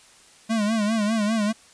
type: tone with vibrato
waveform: square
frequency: 215.8 Hz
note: A3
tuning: 33 cents flat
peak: -21 dBFS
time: 0.49-1.53 s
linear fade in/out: 20 ms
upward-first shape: sine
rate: 5 Hz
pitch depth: 96 cents each way
effects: white hiss -52 dBFS RMS until 1.73 s + resampled to 22050 Hz